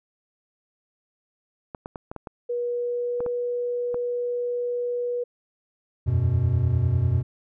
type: clicks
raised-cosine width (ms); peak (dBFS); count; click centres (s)
1; -20; 9; 1.748 / 1.859 / 1.958 / 2.115 / 2.163 / 2.272 / 3.205 / 3.263 / 3.944
type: tone with pitch glide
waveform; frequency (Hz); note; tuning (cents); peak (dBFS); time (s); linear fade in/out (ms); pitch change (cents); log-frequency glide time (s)
sine; 482.4 to 485.8; B4 to B4; -41 to -29; -24; 2.49-5.24; 10; +12; 2.67-3.32
type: chord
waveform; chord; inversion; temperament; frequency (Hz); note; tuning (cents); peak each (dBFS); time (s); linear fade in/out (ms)
triangle; E suspended second; none; equal; 82.41 / 92.5 / 123.47; E2 / F#2 / B2; 0 / 0 / 0; -25 / -21 / -20; 6.06-7.23; 20
effects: none